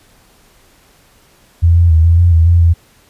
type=tone with pitch steps; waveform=sine; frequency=84.4 / 85.5 / 80.3 / 84 / 86.9 / 82 / 85.8 / 84.1 Hz; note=E2 / F2 / E2 / E2 / F2 / E2 / F2 / E2; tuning=+41 / -36 / -45 / +33 / -8 / -9 / -30 / +35 cents; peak=-5 dBFS; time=1.62-2.74 s; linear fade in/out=20 ms; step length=140 ms; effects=pink hiss -49 dBFS RMS until 3.09 s + resampled to 32000 Hz